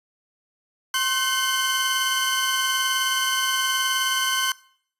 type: tone cluster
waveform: sawtooth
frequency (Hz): 1060 / 1529 / 3039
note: C6 / G6 / F#7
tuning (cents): +22 / -44 / +46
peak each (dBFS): -22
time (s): 0.94-4.52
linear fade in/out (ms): 2
effects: noise-tail reverb RT60 0.6 s tail -22 dB re dry + resampled to 32000 Hz